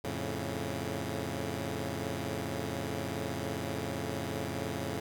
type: chord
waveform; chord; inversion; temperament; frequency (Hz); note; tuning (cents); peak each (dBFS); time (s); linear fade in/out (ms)
10% pulse; F augmented; none; equal; 87.31 / 110 / 138.59; F2 / A2 / C#3; 0 / 0 / 0; -30; 0.04-5; 5
effects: none